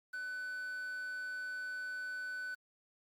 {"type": "tone with quantisation", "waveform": "triangle", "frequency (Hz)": 1500, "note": "F#6", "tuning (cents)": 23, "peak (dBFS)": -37, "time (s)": [0.13, 2.55], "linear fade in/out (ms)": 10, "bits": 10, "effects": ["Opus 48 kbps"]}